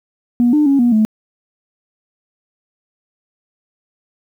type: tone with pitch steps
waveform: sine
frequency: 241 / 299.6 / 277 / 240.7 / 216.9 Hz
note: B3 / D4 / C#4 / B3 / A3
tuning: -42 / +35 / -1 / -44 / -25 cents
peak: -8 dBFS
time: 0.4-1.05 s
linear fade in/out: 0 ms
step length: 130 ms
effects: tanh soft clip ceiling -5 dBFS + 8-bit